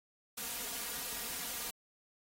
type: noise with comb filter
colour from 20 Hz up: white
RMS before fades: -40 dBFS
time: 0.37-1.71 s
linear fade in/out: 10 ms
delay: 4.2 ms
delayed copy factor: +0.75
effects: AAC 48 kbps